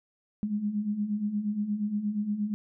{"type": "beating tone pair", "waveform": "sine", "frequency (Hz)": [202.1, 210.6], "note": ["G#3", "G#3"], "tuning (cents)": [-47, 24], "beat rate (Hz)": 8.5, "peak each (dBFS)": [-34, -28], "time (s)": [0.43, 2.54], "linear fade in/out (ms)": 0, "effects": []}